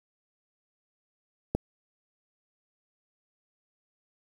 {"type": "click", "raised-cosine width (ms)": 2, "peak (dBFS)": -12, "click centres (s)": 1.55, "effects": ["7-bit"]}